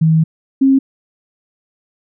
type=tone pair in turn; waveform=sine; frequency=160 / 269.1 Hz; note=D#3 / C4; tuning=+49 / +49 cents; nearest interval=major sixth; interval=900 cents; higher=second; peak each=-8 / -7 dBFS; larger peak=second; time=0.01-0.24 / 0.61-0.79 s; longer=first; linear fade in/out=10 ms; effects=none